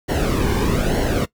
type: noise with flanger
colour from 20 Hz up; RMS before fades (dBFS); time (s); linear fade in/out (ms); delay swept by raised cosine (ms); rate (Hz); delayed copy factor
brown; -19; 0.08-1.26; 20; 0.81 to 1.55; 1.1; -0.7
effects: noise-tail reverb RT60 0.1 s tail -19 dB re dry